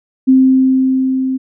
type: tone with level ramp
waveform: sine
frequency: 261.8 Hz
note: C4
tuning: 1 cent sharp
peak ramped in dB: -4 to -14 dBFS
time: 0.27-1.38 s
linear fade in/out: 20 ms
effects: none